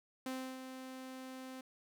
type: tone with ADSR envelope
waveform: sawtooth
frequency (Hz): 260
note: C4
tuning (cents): -11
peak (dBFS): -34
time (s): 0.26-1.61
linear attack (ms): 3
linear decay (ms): 310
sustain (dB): -8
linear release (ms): 4
effects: none